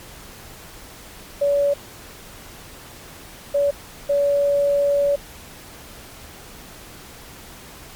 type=tone bursts at uneven times; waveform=sine; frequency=569 Hz; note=C#5; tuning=45 cents sharp; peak=-15 dBFS; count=3; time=1.41-1.74 / 3.54-3.71 / 4.09-5.16 s; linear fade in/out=10 ms; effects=pink hiss -41 dBFS RMS until 7.95 s + MP3 96 kbps